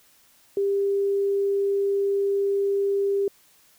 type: tone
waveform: sine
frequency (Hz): 397.8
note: G4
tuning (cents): +25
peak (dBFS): -20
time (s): 0.57-3.28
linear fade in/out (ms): 2
effects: white hiss -58 dBFS RMS until 3.78 s